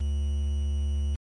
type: tone with quantisation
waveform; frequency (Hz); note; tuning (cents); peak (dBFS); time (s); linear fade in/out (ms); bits
triangle; 71.6; D2; -43; -22; 0-1.16; 10; 8
effects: MP3 48 kbps